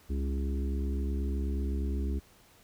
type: harmonic tone with a mistuned harmonic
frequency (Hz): 68.2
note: C#2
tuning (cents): -28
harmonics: 1 / 3 / 4 / 5 / 6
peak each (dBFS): -29 / -39 / -41 / -43 / -45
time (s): 0.09-2.2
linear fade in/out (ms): 20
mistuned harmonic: 3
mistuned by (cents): -25
effects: pink hiss -60 dBFS RMS until 2.63 s